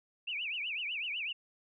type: tone with vibrato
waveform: sine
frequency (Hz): 2596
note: E7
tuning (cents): -27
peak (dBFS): -34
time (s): 0.27-1.33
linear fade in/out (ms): 10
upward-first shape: triangle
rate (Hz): 8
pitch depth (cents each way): 280
effects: none